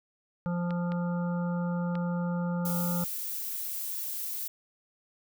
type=harmonic tone; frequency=174.61 Hz; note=F3; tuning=in tune; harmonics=1 / 3 / 5 / 7 / 8; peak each=-28 / -38 / -42 / -45 / -46 dBFS; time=0.46-3.04 s; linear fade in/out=0 ms
type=clicks; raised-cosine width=0.3 ms; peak=-26 dBFS; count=3; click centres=0.707 / 0.92 / 1.954 s
type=noise; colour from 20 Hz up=violet; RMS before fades=-35 dBFS; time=2.65-4.48 s; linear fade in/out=5 ms
effects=none